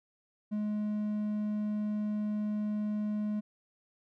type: tone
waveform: triangle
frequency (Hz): 210.5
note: G#3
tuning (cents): +24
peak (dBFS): -28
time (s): 0.51-3.41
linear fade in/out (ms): 20
effects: none